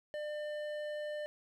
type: tone with hard clipping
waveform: triangle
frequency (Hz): 599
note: D5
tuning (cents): +34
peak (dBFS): -39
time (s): 0.14-1.26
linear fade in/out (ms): 0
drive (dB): 14
effects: none